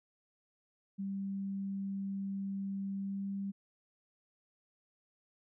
sine tone with pitch glide, 196 to 197.25 Hz, G3 to G3, 0 to +11 cents, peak -35 dBFS, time 0.98-3.52 s, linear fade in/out 20 ms, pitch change +11 cents, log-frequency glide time 2.96-3.29 s, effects none

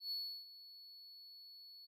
triangle tone with ADSR envelope, 4407 Hz, C#8, 11 cents flat, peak -37 dBFS, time 0-1.87 s, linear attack 110 ms, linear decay 340 ms, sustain -16 dB, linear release 26 ms, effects none

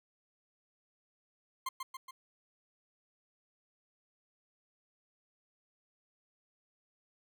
40% pulse tone with echo, 1054 Hz, C6, 12 cents sharp, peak -33 dBFS, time 1.66-1.69 s, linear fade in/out 5 ms, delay 140 ms, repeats 3, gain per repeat -4 dB, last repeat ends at 2.11 s, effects none

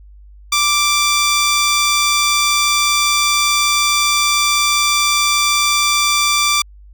10% pulse tone, 1174.7 Hz, D6, in tune, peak -4 dBFS, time 0.52-6.62 s, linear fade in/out 5 ms, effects added 50 Hz sine -38 dBFS peak until 6.93 s

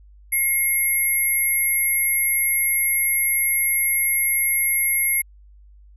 sine tone cluster, 2149 / 11090 / 11510 Hz, C7 / F9 / F#9, +46 / -13 / -49 cents, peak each -22 dBFS, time 0.32-5.22 s, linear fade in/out 10 ms, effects added 50 Hz sine -45 dBFS peak until 5.96 s

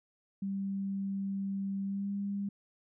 sine tone with pitch glide, 196 to 200.1 Hz, G3 to G3, 0 to +36 cents, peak -32 dBFS, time 0.42-2.49 s, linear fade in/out 5 ms, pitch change +36 cents, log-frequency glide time 1.84-2.11 s, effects none

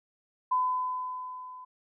sine tone with level ramp, 1010 Hz, B5, 39 cents sharp, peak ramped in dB -22 to -43 dBFS, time 0.51-1.65 s, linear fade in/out 10 ms, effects none

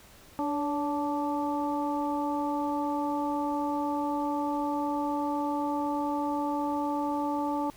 harmonic tone with a mistuned harmonic, 292 Hz, D4, 10 cents flat, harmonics 1 / 2 / 3 / 4, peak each -30 / -36 / -31 / -39 dBFS, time 0.39-7.7 s, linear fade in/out 0 ms, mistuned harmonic 2, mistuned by -42 cents, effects pink hiss -54 dBFS RMS until 7.76 s

